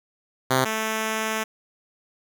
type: tone pair in turn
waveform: 5% pulse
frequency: 130.5 / 219.5 Hz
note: C3 / A3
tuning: -4 / -4 cents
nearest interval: major sixth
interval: 900 cents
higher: second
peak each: -7 / -13 dBFS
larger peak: first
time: 0.5-0.65 / 0.65-1.44 s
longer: second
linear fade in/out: 10 ms
effects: none